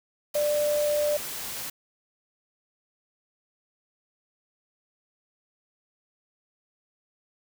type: tone in noise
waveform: sine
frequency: 592 Hz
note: D5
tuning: 14 cents sharp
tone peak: -22 dBFS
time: 0.35-1.17 s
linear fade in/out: 5 ms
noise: white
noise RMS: -35 dBFS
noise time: 0.34-1.7 s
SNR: +10 dB
effects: none